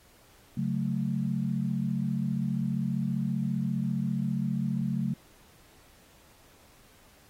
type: chord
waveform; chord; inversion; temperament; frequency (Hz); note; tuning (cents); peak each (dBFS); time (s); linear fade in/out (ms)
sine; F# minor; second; equal with one note detuned; 139.56 / 185 / 220; C#3 / F#3 / A3; +12 / 0 / 0; -31; 0.57-5.14; 5
effects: pink hiss -59 dBFS RMS until 7.29 s + AAC 48 kbps